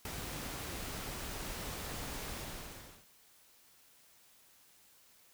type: noise with ADSR envelope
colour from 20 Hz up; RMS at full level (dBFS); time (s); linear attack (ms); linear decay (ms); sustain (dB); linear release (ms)
pink; -37; 0.05-3.07; 3; 4; -5; 750
effects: white hiss -64 dBFS RMS until 5.33 s